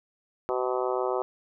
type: harmonic tone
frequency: 126.6 Hz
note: B2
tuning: 43 cents sharp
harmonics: 3 / 4 / 5 / 6 / 7 / 8 / 9 / 10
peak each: -29 / -31 / -33 / -35 / -36 / -37 / -38 / -39 dBFS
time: 0.49-1.22 s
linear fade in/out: 0 ms
effects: none